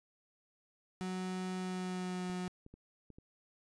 35% pulse tone with pitch glide, 185 to 181.4 Hz, F#3 to F#3, 0 to -34 cents, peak -35 dBFS, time 1.01-2.48 s, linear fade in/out 0 ms, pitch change -34 cents, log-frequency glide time 1.56-2.3 s
clicks, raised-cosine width 3 ms, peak -40 dBFS, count 5, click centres 2.299 / 2.664 / 2.74 / 3.103 / 3.185 s
effects resampled to 22050 Hz

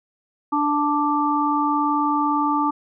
harmonic tone, 293.7 Hz, D4, in tune, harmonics 1 / 3 / 4, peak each -22 / -22 / -22 dBFS, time 0.52-2.71 s, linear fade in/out 10 ms, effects none

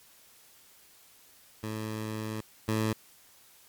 15% pulse tone pair in turn, 108.9 / 109.59 Hz, A2 / A2, -17 / -6 cents, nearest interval unison, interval 11 cents, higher second, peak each -27 / -20 dBFS, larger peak second, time 1.63-2.41 / 2.68-2.93 s, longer first, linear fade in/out 5 ms, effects white hiss -58 dBFS RMS until 3.68 s + MP3 96 kbps

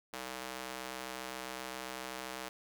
square tone with high-pass filter, 63.8 Hz, C2, 43 cents flat, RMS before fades -43 dBFS, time 0.13-2.49 s, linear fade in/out 5 ms, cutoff 500 Hz, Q 0.51, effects none

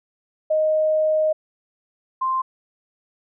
sine tone pair in turn, 622.3 / 1046.6 Hz, D#5 / C6, 0 / 0 cents, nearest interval major sixth, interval 900 cents, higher second, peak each -16 / -19 dBFS, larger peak first, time 0.5-1.33 / 2.21-2.42 s, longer first, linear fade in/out 10 ms, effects none

